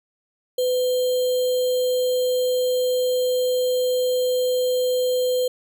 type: tone with sample-and-hold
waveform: sine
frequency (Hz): 503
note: B4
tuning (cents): +32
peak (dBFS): -18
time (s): 0.58-5.48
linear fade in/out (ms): 5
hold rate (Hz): 3675
effects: none